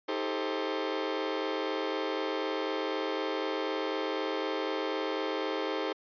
sawtooth chord, A half-diminished seventh, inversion second, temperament just, 316.8 / 396 / 440 / 528 Hz, Eb4 / G4 / A4 / C5, +31 / +18 / 0 / +16 cents, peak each -32 dBFS, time 0.08-5.93 s, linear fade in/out 10 ms, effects resampled to 11025 Hz

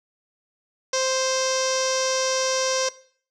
sawtooth tone with low-pass filter, 523.3 Hz, C5, in tune, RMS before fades -23 dBFS, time 0.93-2.89 s, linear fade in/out 5 ms, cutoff 5800 Hz, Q 7.8, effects noise-tail reverb RT60 0.5 s tail -18 dB re dry

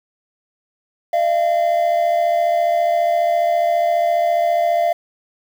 triangle tone pair together, 610 / 684.7 Hz, D#5 / F5, -34 / -34 cents, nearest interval major second, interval 200 cents, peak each -19 / -13 dBFS, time 1.13-4.93 s, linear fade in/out 5 ms, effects 7-bit

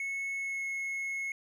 triangle tone with pitch glide, 2196 to 2178 Hz, C#7 to C#7, -17 to -31 cents, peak -31 dBFS, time 0-1.32 s, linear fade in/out 2 ms, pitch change -14 cents, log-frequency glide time 0.35-0.65 s, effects none

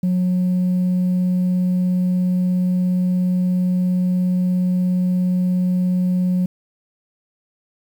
sine tone, 181.7 Hz, F#3, 31 cents flat, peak -13 dBFS, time 0.03-6.46 s, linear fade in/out 5 ms, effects tanh soft clip ceiling -14 dBFS + 8-bit

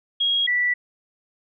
sine tone pair in turn, 3285 / 1962.3 Hz, G#7 / B6, -20 / -12 cents, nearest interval major sixth, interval 892 cents, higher first, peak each -18 dBFS, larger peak neither, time 0.2-0.47 / 0.47-0.74 s, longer neither, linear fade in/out 10 ms, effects none

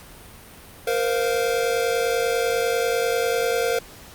square chord, Bb suspended second, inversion none, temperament equal with one note detuned, 466.2 / 516.3 / 698.5 Hz, Bb4 / C5 / F5, 0 / -23 / 0 cents, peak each -23 / -26 / -29 dBFS, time 0.87-3.79 s, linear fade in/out 5 ms, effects pink hiss -44 dBFS RMS until 4.14 s + Opus 48 kbps

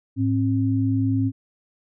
sine tone pair together, 107.4 / 267.5 Hz, A2 / C4, -41 / +38 cents, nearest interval octave + major third, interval 1579 cents, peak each -21 dBFS, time 0.16-1.32 s, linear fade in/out 50 ms, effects none

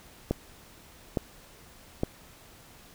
click train, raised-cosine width 2 ms, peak -12 dBFS, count 3, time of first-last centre 0.31-2.034 s, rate 1.16 Hz, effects pink hiss -53 dBFS RMS until 2.94 s

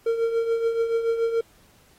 triangle tone with tremolo, 458.9 Hz, A#4, 27 cents flat, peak -16 dBFS, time 0.06-1.41 s, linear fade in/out 5 ms, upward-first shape triangle, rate 7 Hz, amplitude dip 65%, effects pink hiss -58 dBFS RMS until 1.98 s + AAC 48 kbps

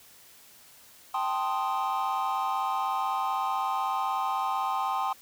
triangle chord, A half-diminished seventh, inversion third, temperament equal, 784 / 880 / 1046.5 / 1244.5 Hz, G5 / A5 / C6 / Eb6, 0 / 0 / 0 / 0 cents, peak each -28 / -31 / -28 / -31 dBFS, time 1.14-5.13 s, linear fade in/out 5 ms, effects tanh soft clip ceiling -19 dBFS + white hiss -54 dBFS RMS until 5.21 s

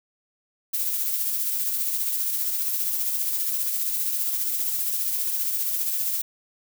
violet noise with tremolo, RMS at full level -24 dBFS, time 0.73-6.22 s, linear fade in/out 10 ms, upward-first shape triangle, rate 15 Hz, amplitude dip 40%, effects none

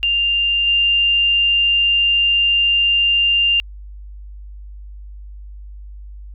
sine tone with level steps, 2794 Hz, F7, in tune, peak -14 / -12 dBFS, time 0.03-3.6 s, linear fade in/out 0 ms, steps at 0.67 s, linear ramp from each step 2 ms, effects added 50 Hz sine -32 dBFS peak until 6.34 s

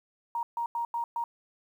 sine tone bursts at uneven times, 938 Hz, A#5, 11 cents sharp, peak -28 dBFS, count 5, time 0.35-0.43 / 0.57-0.66 / 0.75-0.85 / 0.94-1.04 / 1.16-1.24 s, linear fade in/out 2 ms, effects 10-bit

